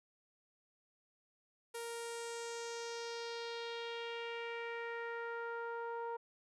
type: tone with low-pass filter sweep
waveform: sawtooth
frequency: 466.2 Hz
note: A#4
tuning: in tune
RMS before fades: -43 dBFS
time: 1.74-6.17 s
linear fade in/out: 10 ms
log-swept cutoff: 11000 to 1000 Hz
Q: 2.5
effects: none